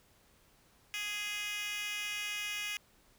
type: tone with high-pass filter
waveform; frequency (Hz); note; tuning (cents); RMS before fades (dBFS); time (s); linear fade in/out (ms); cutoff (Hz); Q
10% pulse; 415.3; G#4; 0; -38; 0.94-2.77; 0; 2600; 2.3
effects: pink hiss -66 dBFS RMS until 3.18 s